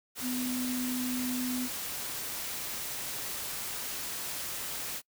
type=tone in noise; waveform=sine; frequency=251.2 Hz; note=B3; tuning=30 cents sharp; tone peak=-31 dBFS; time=0.21-1.69 s; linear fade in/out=50 ms; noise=white; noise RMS=-37 dBFS; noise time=0.15-5.02 s; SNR=+3 dB; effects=noise-tail reverb RT60 0.1 s tail -25 dB re dry